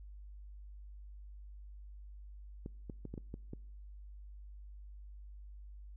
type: clicks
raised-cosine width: 3 ms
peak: -30 dBFS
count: 7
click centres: 2.661 / 2.898 / 3.053 / 3.14 / 3.178 / 3.341 / 3.534 s
effects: noise-tail reverb RT60 0.8 s tail -25 dB re dry + added 50 Hz sine -48 dBFS peak until 5.96 s